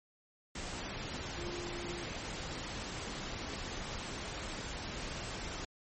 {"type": "tone in noise", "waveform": "sine", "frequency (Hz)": 349.3, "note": "F4", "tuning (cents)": 0, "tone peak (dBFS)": -42, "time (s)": [1.37, 2.04], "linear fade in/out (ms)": 5, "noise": "pink", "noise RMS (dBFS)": -41, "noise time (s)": [0.55, 5.65], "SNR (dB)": -4, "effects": ["MP3 32 kbps"]}